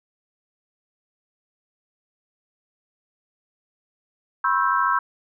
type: chord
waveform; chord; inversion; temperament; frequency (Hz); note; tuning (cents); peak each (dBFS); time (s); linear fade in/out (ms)
sine; C# half-diminished seventh; third; equal with one note detuned; 987.8 / 1080.9 / 1318.5 / 1568; B5 / C#6 / E6 / G6; 0 / -44 / 0 / 0; -24 / -22 / -23 / -25; 4.44-4.99; 5
effects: none